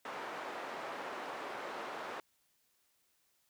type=band-pass noise; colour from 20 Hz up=white; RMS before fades=-43 dBFS; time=0.05-2.2 s; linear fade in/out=2 ms; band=380 to 1200 Hz; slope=12 dB/octave; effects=white hiss -75 dBFS RMS until 3.49 s